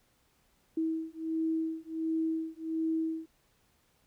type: beating tone pair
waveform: sine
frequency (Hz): 321.5 / 322.9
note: E4 / E4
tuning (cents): -43 / -36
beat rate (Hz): 1.4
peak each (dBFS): -33 / -33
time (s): 0.77-3.26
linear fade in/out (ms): 5
effects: pink hiss -70 dBFS RMS until 4.06 s